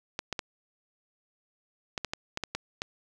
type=clicks; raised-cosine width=0.2 ms; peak=-14 dBFS; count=10; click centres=0.191 / 0.327 / 0.392 / 1.978 / 2.047 / 2.135 / 2.374 / 2.437 / 2.55 / 2.819 s; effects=none